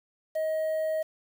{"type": "tone with quantisation", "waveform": "triangle", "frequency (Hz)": 630, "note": "D#5", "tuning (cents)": 21, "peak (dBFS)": -24, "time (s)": [0.35, 1.03], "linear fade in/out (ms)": 10, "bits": 8, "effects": []}